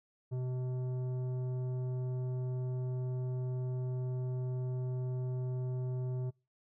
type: tone with tanh clipping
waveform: triangle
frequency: 127 Hz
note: B2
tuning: 49 cents sharp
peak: -35 dBFS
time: 0.31-6.31 s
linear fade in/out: 20 ms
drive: 15 dB
effects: noise-tail reverb RT60 0.3 s tail -26 dB re dry